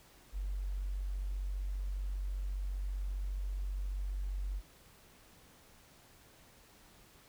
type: tone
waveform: sine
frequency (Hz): 47.44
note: F#1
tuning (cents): +44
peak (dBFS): -34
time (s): 0.32-4.62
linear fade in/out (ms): 50
effects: pink hiss -61 dBFS RMS until 7.28 s